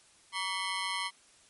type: ring-modulated tone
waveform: 15% pulse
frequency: 1046 Hz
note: C6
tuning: 1 cent flat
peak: -22 dBFS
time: 0.32-1.11 s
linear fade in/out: 50 ms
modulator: 93.5 Hz
effects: white hiss -61 dBFS RMS until 1.49 s + MP3 48 kbps